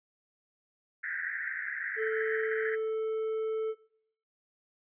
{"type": "band-pass noise", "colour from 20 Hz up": "white", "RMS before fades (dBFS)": -36, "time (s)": [1.03, 2.76], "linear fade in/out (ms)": 10, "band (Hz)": [1500, 2000], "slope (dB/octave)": 96}
{"type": "tone", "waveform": "triangle", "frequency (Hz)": 440, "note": "A4", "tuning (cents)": 0, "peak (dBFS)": -27, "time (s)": [1.96, 3.75], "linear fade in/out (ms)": 50}
{"effects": ["noise-tail reverb RT60 0.6 s tail -19 dB re dry", "resampled to 8000 Hz"]}